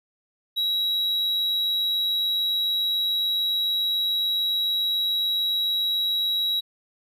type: tone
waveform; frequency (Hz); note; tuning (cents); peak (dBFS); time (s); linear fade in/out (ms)
triangle; 3871; B7; -35; -20; 0.56-6.61; 20
effects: none